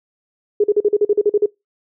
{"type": "tone bursts", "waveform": "sine", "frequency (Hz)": 415.3, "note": "G#4", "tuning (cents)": 0, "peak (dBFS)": -10, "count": 11, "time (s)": [0.6, 1.46], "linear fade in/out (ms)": 5, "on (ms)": 40, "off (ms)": 42, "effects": ["noise-tail reverb RT60 0.2 s tail -24 dB re dry"]}